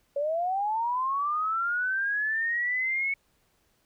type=linear sweep; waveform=sine; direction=up; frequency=554 to 2217 Hz; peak=-25 dBFS; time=0.16-3.14 s; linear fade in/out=5 ms; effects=pink hiss -69 dBFS RMS until 3.85 s